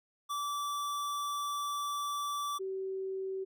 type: tone pair in turn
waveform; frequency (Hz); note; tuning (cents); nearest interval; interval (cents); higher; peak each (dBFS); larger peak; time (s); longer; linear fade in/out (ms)
square / sine; 1160 / 382.4; D6 / G4; -22 / -43; octave + perfect fifth; 1921; first; -34 / -34; neither; 0.29-2.59 / 2.59-3.45; first; 20
effects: none